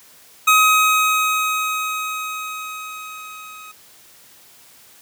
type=tone with level ramp; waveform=25% pulse; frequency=1264 Hz; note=D#6; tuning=27 cents sharp; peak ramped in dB=-6 to -33 dBFS; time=0.47-3.72 s; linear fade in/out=10 ms; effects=white hiss -48 dBFS RMS until 5.01 s + high-pass 60 Hz 12 dB/octave